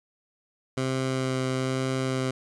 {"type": "tone with vibrato", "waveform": "15% pulse", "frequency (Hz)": 130.81, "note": "C3", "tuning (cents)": 0, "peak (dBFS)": -19, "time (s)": [0.77, 2.31], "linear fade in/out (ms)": 5, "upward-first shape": "sine", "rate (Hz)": 1.1, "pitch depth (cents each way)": 9, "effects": ["resampled to 22050 Hz"]}